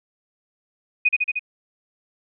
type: tone with echo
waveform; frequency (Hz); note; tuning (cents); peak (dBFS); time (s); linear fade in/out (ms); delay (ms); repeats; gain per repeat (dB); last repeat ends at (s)
sine; 2489; D#7; 0; -13; 1.05-1.09; 10; 76; 4; -2; 1.394
effects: none